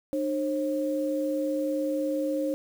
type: tone pair together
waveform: sine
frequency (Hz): 301.9 / 538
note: D4 / C5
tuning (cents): +48 / +48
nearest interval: minor seventh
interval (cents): 1000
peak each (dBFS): -28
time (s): 0.13-2.54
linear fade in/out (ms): 0
effects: 8-bit